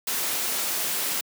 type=noise; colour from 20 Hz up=white; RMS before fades=-27 dBFS; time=0.07-1.21 s; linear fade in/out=5 ms; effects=high-pass 200 Hz 12 dB/octave